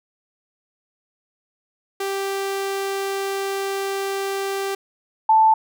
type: tone pair in turn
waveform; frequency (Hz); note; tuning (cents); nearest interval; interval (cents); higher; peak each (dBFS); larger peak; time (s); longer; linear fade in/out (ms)
sawtooth / sine; 392 / 880; G4 / A5; 0 / 0; octave + major second; 1400; second; -19 / -11; second; 2-4.75 / 5.29-5.54; first; 5
effects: none